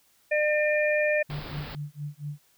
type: harmonic tone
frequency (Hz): 602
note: D5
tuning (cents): +43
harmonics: 1 / 3 / 4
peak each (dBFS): -23 / -28 / -29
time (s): 0.31-1.23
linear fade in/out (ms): 10
type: tone with tremolo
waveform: sine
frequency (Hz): 146.83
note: D3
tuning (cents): 0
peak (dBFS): -30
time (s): 1.29-2.4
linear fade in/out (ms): 10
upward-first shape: sine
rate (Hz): 4.3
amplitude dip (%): 100
type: band-stop noise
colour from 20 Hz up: pink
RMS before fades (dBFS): -39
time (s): 1.3-1.75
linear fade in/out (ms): 0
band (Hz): 5000 to 16000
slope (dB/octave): 96
effects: white hiss -64 dBFS RMS until 2.57 s